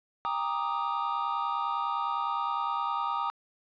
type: chord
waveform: triangle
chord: Eb major seventh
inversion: first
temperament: equal with one note detuned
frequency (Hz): 800 / 932.3 / 1174.7 / 1244.5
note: G5 / Bb5 / D6 / Eb6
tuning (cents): +35 / 0 / 0 / 0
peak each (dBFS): -34 / -31 / -34 / -30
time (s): 0.25-3.3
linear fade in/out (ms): 0
effects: resampled to 11025 Hz + 10-bit